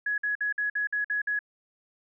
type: tone bursts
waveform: sine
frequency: 1679 Hz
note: G#6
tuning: 18 cents sharp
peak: -25 dBFS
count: 8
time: 0.06-1.391 s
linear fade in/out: 5 ms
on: 120 ms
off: 53 ms
effects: none